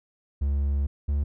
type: tone pair in turn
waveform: triangle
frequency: 70.3 / 71.78 Hz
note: C#2 / D2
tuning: +25 / -39 cents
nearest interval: unison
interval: 36 cents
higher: second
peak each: -20 dBFS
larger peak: neither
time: 0.41-0.87 / 1.08-1.24 s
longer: first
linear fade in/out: 10 ms
effects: none